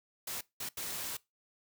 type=noise bursts at uneven times; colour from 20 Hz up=white; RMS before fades=-39 dBFS; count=3; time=0.27-0.41 / 0.6-0.69 / 0.77-1.17 s; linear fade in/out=5 ms; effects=noise-tail reverb RT60 0.2 s tail -21 dB re dry